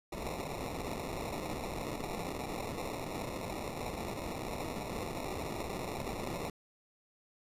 white noise with sample-and-hold, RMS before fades -39 dBFS, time 0.12-6.5 s, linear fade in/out 5 ms, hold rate 1575 Hz, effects resampled to 32000 Hz

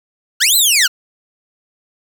15% pulse linear two-way sweep, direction up then down, 1333 to 4166 to 1333 Hz, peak -3 dBFS, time 0.4-0.88 s, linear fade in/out 20 ms, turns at 0.56 s, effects none

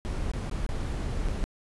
brown noise with dropouts, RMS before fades -30 dBFS, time 0.05-1.44 s, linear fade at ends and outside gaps 0 ms, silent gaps 0.316-0.336 / 0.497-0.513 / 0.664-0.69 / 1.286-1.292 s, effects resampled to 24000 Hz

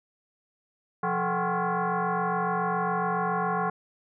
sine tone with frequency modulation, 176.6 Hz, F3, 20 cents sharp, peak -24 dBFS, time 1.03-3.7 s, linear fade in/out 5 ms, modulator 306 Hz, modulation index 4, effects none

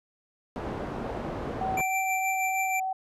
white low-pass noise, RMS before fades -34 dBFS, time 0.56-1.81 s, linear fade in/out 0 ms, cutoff 640 Hz, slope 12 dB/octave
sine tone with vibrato, 756 Hz, F#5, 37 cents sharp, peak -27 dBFS, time 1.61-2.93 s, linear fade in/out 5 ms, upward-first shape triangle, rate 3.3 Hz, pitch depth 12 cents each way
square tone with tremolo, 2349 Hz, D7, in tune, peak -27 dBFS, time 1.77-2.8 s, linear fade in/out 5 ms, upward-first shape triangle, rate 6.3 Hz, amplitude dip 50%
effects resampled to 32000 Hz

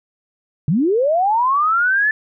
sine linear sweep, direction up, 130.81 to 1760 Hz, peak -13 dBFS, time 0.68-2.11 s, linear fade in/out 2 ms, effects none

